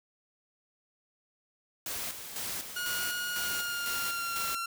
white noise with tremolo, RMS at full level -36 dBFS, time 1.86-4.55 s, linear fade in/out 2 ms, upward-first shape square, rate 2 Hz, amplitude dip 55%
sawtooth tone with pitch glide, 1440 to 1365.5 Hz, F#6 to F6, -47 to -39 cents, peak -29 dBFS, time 2.76-4.66 s, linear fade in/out 5 ms, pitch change -92 cents, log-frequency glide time 3.35-4.48 s
effects none

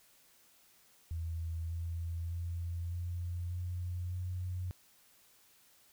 sine tone with pitch steps, 82.41 / 84 / 85.61 / 87.26 / 88.94 / 90.65 Hz, E2 / E2 / F2 / F2 / F2 / F#2, 0 / +33 / -34 / -1 / +32 / -35 cents, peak -35 dBFS, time 1.11-4.71 s, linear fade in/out 0 ms, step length 600 ms, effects white hiss -65 dBFS RMS until 5.92 s

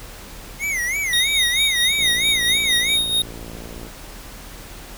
square tone with vibrato, 2093 Hz, C7, in tune, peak -21 dBFS, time 0.59-2.98 s, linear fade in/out 50 ms, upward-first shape sine, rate 3.1 Hz, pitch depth 170 cents each way
square tone with tremolo, 3724 Hz, A#7, 2 cents flat, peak -16 dBFS, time 1.13-3.22 s, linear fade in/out 2 ms, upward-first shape sine, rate 4.5 Hz, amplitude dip 55%
click train, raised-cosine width 2 ms, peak -24 dBFS, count 108, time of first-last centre 1.99-3.867 s, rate 57 Hz
effects added 40 Hz sine -39 dBFS peak until 4.97 s + pink hiss -39 dBFS RMS until 4.97 s

